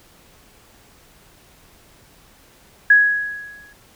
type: tone with exponential decay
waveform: sine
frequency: 1668 Hz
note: G#6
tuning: 7 cents sharp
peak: -6 dBFS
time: 2.9-3.73 s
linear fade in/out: 5 ms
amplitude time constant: 180 ms
effects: pink hiss -51 dBFS RMS until 3.95 s